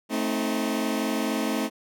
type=chord; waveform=sawtooth; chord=A diminished; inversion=none; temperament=just; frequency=220 / 264 / 316.8 Hz; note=A3 / C4 / Eb4; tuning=0 / +16 / +31 cents; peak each=-24 / -25 / -26 dBFS; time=0.09-1.7 s; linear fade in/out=50 ms; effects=none